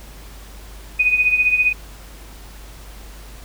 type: tone with tremolo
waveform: sine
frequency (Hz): 2489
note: D#7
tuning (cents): 0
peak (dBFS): -10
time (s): 0.99-1.73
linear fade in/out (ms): 10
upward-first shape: triangle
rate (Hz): 15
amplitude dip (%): 75
effects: added 50 Hz sine -37 dBFS peak until 3.44 s + pink hiss -43 dBFS RMS until 3.44 s